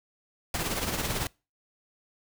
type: noise with tremolo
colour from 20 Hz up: pink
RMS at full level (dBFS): -28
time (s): 0.54-1.27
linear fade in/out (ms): 2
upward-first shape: triangle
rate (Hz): 18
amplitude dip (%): 60
effects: noise-tail reverb RT60 0.3 s tail -25 dB re dry